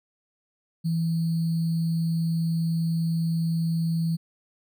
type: tone with sample-and-hold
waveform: sine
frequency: 164.81 Hz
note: E3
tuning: in tune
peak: -22 dBFS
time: 0.84-4.17 s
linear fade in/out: 20 ms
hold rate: 4410 Hz
effects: none